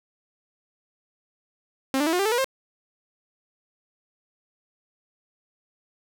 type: tone with pitch steps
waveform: sawtooth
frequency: 267 / 294.5 / 324.9 / 358.5 / 395.5 / 436.3 / 481.3 / 530.9 Hz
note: C4 / D4 / E4 / F4 / G4 / A4 / B4 / C5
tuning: +35 / +5 / -25 / +45 / +15 / -15 / -45 / +25 cents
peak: -17 dBFS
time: 1.94-2.444 s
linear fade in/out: 0 ms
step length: 63 ms
effects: none

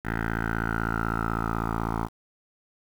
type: tone with low-pass filter sweep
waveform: 10% pulse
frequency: 56 Hz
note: A1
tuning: 31 cents sharp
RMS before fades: -28 dBFS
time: 0.03-2.09 s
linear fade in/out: 50 ms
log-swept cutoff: 1700 to 1100 Hz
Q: 7.1
effects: 8-bit

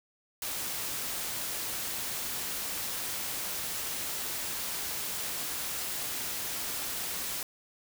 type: noise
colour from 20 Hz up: white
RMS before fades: -35 dBFS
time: 0.42-7.43 s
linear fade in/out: 2 ms
effects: none

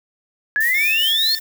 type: exponential sweep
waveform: sine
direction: up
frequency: 1661.2 to 4435 Hz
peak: -15 dBFS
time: 0.56-1.35 s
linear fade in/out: 0 ms
type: noise with tremolo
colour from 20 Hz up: violet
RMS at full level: -26 dBFS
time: 0.6-1.4 s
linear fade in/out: 10 ms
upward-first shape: sine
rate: 4.9 Hz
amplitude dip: 40%
type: tone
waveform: 20% pulse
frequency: 1788 Hz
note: A6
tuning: 27 cents sharp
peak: -23 dBFS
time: 0.74-1.39 s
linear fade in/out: 5 ms
effects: none

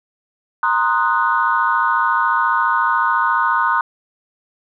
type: chord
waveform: sine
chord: C half-diminished seventh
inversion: third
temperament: equal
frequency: 932.3 / 1046.5 / 1244.5 / 1480 Hz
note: Bb5 / C6 / Eb6 / Gb6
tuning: 0 / 0 / 0 / 0 cents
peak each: -19 dBFS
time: 0.63-3.81 s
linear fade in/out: 2 ms
effects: tanh soft clip ceiling -3 dBFS

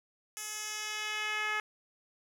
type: tone with band-pass filter sweep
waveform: 10% pulse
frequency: 426 Hz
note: G#4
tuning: 44 cents sharp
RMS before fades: -36 dBFS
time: 0.37-1.6 s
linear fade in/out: 0 ms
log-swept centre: 8900 to 1800 Hz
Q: 1.2
effects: 10-bit

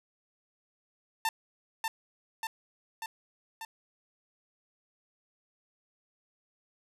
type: tone with echo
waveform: sawtooth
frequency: 896 Hz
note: A5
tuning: 31 cents sharp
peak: -23 dBFS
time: 1.25-1.29 s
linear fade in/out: 2 ms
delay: 590 ms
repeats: 4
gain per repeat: -3 dB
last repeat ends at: 3.65 s
effects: none

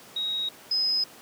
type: tone pair in turn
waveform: sine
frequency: 3793 / 5063 Hz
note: A#7 / D#8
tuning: +29 / +29 cents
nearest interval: perfect fourth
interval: 500 cents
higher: second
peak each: -26 / -22 dBFS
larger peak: second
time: 0.16-0.49 / 0.71-1.04 s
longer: neither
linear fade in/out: 5 ms
effects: pink hiss -48 dBFS RMS until 1.21 s + high-pass 200 Hz 12 dB/octave

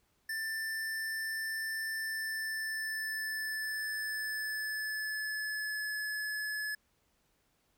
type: tone with pitch glide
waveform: square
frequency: 1776 to 1712.5 Hz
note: A6 to A6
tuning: +16 to -47 cents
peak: -35 dBFS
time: 0.29-6.75 s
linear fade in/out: 5 ms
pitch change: -63 cents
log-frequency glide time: 1.95-5.98 s
effects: pink hiss -74 dBFS RMS until 7.77 s

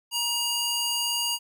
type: tone with high-pass filter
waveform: square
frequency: 949 Hz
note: A#5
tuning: 31 cents sharp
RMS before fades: -27 dBFS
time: 0.11-1.39 s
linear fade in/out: 50 ms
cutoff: 2700 Hz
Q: 0.77
effects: none

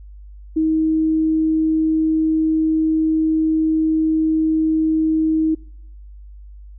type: tone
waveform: sine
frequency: 316.6 Hz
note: D#4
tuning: 30 cents sharp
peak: -14 dBFS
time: 0.56-5.55 s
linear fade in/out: 10 ms
effects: noise-tail reverb RT60 0.9 s tail -26 dB re dry + added 50 Hz sine -36 dBFS peak until 6.78 s

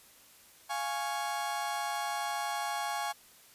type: chord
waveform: 35% pulse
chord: Db major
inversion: first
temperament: equal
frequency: 698.5 / 830.6 / 1108.7 Hz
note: F5 / Ab5 / Db6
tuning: 0 / 0 / 0 cents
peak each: -37 / -33 / -37 dBFS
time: 0.69-3.13 s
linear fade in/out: 20 ms
effects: white hiss -58 dBFS RMS until 3.54 s + resampled to 32000 Hz

